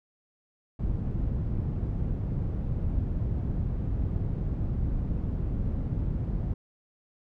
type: low-pass noise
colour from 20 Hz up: white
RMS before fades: -29 dBFS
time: 0.79-6.54 s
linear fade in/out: 5 ms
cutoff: 110 Hz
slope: 12 dB/octave
effects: none